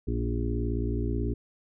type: harmonic tone with a mistuned harmonic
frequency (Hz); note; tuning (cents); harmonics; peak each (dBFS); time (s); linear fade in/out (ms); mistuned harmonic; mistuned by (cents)
58.5; A#1; +7; 1 / 2 / 4 / 5 / 6 / 7; -29 / -32 / -35 / -36 / -37 / -37; 0.07-1.34; 10; 4; +21
effects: none